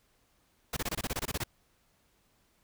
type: noise bursts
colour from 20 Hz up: pink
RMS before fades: -33 dBFS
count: 12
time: 0.73-1.438 s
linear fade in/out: 5 ms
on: 37 ms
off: 24 ms
effects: pink hiss -70 dBFS RMS until 2.63 s